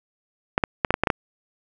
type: clicks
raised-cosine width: 0.5 ms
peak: -3 dBFS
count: 8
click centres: 0.579 / 0.638 / 0.848 / 0.906 / 0.941 / 1.036 / 1.072 / 1.102 s
effects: none